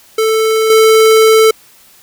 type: tone with level steps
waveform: square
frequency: 440.9 Hz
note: A4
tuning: 4 cents sharp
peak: -10 / -5 dBFS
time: 0.18-1.51 s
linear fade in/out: 5 ms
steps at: 0.7 s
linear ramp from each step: 2 ms
effects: white hiss -44 dBFS RMS until 2.02 s